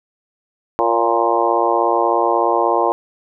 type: harmonic tone with a mistuned harmonic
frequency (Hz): 116.54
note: A#2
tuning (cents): 0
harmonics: 3 / 4 / 5 / 6 / 7 / 8 / 9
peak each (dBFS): -21 / -21 / -21 / -21 / -21 / -21 / -21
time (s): 0.79-2.92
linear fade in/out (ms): 0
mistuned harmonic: 5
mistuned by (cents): -29
effects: none